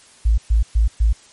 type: tone bursts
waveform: sine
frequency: 55 Hz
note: A1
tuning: in tune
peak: -11 dBFS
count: 4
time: 0.25-1.13 s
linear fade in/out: 10 ms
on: 130 ms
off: 120 ms
effects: white hiss -48 dBFS RMS until 1.32 s + MP3 48 kbps